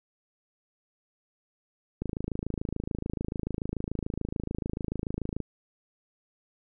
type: click train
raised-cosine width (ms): 3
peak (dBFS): -18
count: 92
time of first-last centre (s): 2.02-5.403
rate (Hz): 26.9
effects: none